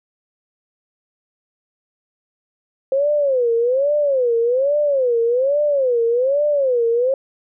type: tone with vibrato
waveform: sine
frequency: 523.3 Hz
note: C5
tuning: in tune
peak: -14 dBFS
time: 2.92-7.14 s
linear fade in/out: 2 ms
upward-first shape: sine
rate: 1.2 Hz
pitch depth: 220 cents each way
effects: none